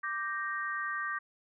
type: chord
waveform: sine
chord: G minor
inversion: second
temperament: equal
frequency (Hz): 1174.7 / 1568 / 1864.7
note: D6 / G6 / Bb6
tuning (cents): 0 / 0 / 0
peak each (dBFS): -36 / -37 / -37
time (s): 0.03-1.19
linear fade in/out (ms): 10
effects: none